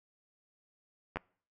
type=clicks; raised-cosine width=0.5 ms; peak=-20 dBFS; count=2; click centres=1.159 / 1.17 s; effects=noise-tail reverb RT60 0.5 s tail -25 dB re dry